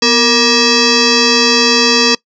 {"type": "tone with frequency modulation", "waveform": "sine", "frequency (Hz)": 2597, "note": "E7", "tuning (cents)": -26, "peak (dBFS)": -7, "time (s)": [0.02, 2.15], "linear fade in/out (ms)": 5, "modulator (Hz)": 711, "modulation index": 4.5, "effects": ["noise-tail reverb RT60 0.1 s tail -23 dB re dry"]}